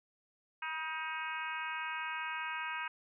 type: harmonic tone with a mistuned harmonic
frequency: 315 Hz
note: D#4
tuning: 21 cents sharp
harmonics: 3 / 4 / 5 / 6 / 7 / 8 / 9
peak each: -42 / -44 / -41 / -49 / -46 / -44 / -50 dBFS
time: 0.62-2.88 s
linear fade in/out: 5 ms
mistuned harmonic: 3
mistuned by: +28 cents
effects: none